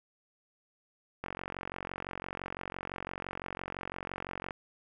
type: click train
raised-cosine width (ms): 0.5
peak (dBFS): -22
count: 151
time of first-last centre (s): 1.24-4.508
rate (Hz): 45.9
effects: none